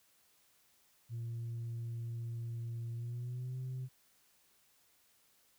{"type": "tone with pitch glide", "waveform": "sine", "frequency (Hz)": [116.54, 128.56], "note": ["A#2", "C3"], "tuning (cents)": [0, -30], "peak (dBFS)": -36, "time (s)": [1.09, 3.89], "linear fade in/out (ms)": 50, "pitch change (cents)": 170, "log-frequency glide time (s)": [2.94, 3.57], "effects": ["tanh soft clip ceiling -36 dBFS", "white hiss -70 dBFS RMS until 5.58 s"]}